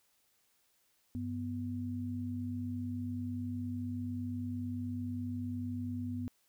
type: tone pair together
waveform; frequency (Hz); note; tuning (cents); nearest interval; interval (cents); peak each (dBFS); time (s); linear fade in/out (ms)
sine; 97.98 / 246.9; G2 / B3; 0 / 0; octave + major third; 1600; -39 / -37; 1.15-6.28; 0
effects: white hiss -73 dBFS RMS until 6.48 s